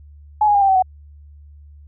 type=tone with pitch steps; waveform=sine; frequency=848 / 826.2 / 805 / 784.4 / 764.3 / 744.7 Hz; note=G#5 / G#5 / G5 / G5 / G5 / F#5; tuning=+36 / -9 / +46 / +1 / -44 / +11 cents; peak=-11 dBFS; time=0.41-0.824 s; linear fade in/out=5 ms; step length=69 ms; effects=added 73 Hz sine -40 dBFS peak until 1.87 s